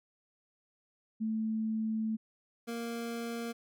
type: tone pair in turn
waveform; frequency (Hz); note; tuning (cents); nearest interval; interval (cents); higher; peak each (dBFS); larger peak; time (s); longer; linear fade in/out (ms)
sine / 25% pulse; 220 / 233.1; A3 / A#3; 0 / 0; minor second; 100; second; -30 / -32; first; 1.2-2.17 / 2.67-3.53; first; 20
effects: none